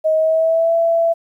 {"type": "tone with pitch glide", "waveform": "sine", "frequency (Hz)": [630, 667.5], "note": ["D#5", "E5"], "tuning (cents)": [21, 22], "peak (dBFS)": -12, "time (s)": [0.04, 1.14], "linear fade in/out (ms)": 20, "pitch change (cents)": 101, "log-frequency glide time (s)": [0.14, 0.74], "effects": ["9-bit"]}